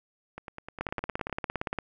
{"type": "two click trains", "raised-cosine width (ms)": 0.5, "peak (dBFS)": [-15, -24], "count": [18, 10], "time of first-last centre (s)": [[0.81, 1.787], [0.38, 1.296]], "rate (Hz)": [17.4, 9.82], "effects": []}